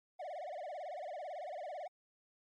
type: tone with vibrato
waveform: triangle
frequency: 659.3 Hz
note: E5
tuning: in tune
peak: -39 dBFS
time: 0.19-1.88 s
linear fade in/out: 10 ms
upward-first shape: sine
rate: 18 Hz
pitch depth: 230 cents each way
effects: MP3 48 kbps